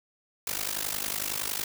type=noise with amplitude modulation; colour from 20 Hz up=white; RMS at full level=-28 dBFS; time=0.47-1.64 s; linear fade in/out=2 ms; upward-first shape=sine; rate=50.9 Hz; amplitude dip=90%; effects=none